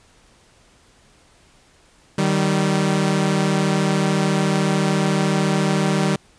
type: tone pair together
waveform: sawtooth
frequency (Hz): 153.74 / 193.7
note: D#3 / G3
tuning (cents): -20 / -20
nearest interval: major third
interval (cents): 400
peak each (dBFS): -16 / -15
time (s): 2.18-6.16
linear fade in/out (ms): 5
effects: pink hiss -54 dBFS RMS until 6.38 s + resampled to 22050 Hz